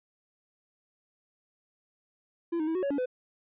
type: tone with pitch steps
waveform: triangle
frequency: 338.6 / 310.6 / 324 / 369.7 / 559 / 283.8 / 504 Hz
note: E4 / D#4 / E4 / F#4 / C#5 / C#4 / B4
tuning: +46 / -3 / -30 / -1 / +14 / +41 / +35 cents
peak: -25 dBFS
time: 2.52-3.059 s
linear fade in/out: 10 ms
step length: 77 ms
effects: resampled to 8000 Hz